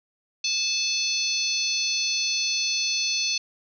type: harmonic tone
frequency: 870 Hz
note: A5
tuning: 20 cents flat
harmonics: 3 / 4 / 5 / 6 / 7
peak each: -29 / -32 / -26 / -33 / -30 dBFS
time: 0.44-3.38 s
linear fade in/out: 5 ms
effects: none